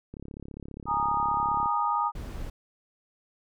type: click train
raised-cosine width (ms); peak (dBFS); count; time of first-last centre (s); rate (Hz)
3; -27; 54; 0.14-1.659; 34.9
type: chord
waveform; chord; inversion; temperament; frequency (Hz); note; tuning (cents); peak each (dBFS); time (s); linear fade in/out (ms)
sine; Ab suspended second; none; equal with one note detuned; 830.6 / 932.3 / 1235.2; Ab5 / Bb5 / Eb6; 0 / 0 / -13; -30 / -28 / -27; 0.86-2.12; 50
type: noise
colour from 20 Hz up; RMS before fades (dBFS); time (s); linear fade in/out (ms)
brown; -36; 2.15-2.5; 5
effects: none